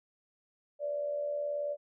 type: tone with amplitude modulation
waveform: sine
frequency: 582 Hz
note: D5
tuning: 16 cents flat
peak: -29 dBFS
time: 0.79-1.77 s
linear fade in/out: 50 ms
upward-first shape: sine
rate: 78.8 Hz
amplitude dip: 50%
effects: none